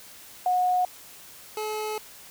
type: tone pair in turn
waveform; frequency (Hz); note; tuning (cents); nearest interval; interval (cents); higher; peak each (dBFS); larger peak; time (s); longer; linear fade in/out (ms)
sine / 25% pulse; 728 / 429; F#5 / A4; -28 / -44; major sixth; 916; first; -20 / -25; first; 0.46-0.85 / 1.57-1.98; second; 2
effects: white hiss -47 dBFS RMS until 2.3 s